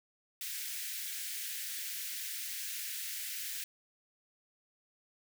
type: high-pass noise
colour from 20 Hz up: white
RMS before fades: -40 dBFS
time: 0.41-3.64 s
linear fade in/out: 2 ms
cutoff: 1600 Hz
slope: 48 dB/octave
effects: none